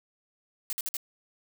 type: noise bursts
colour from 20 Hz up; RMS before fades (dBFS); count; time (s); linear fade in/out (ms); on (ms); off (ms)
blue; -32; 4; 0.7-0.968; 0; 28; 52
effects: none